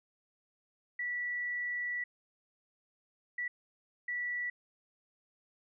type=tone bursts at uneven times; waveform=sine; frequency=1950 Hz; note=B6; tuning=23 cents flat; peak=-33 dBFS; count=3; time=0.99-2.04 / 3.38-3.48 / 4.08-4.5 s; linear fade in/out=5 ms; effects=none